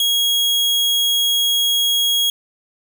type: tone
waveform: 40% pulse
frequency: 3300 Hz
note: G#7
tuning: 12 cents flat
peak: -14 dBFS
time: 0-2.3 s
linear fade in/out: 2 ms
effects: none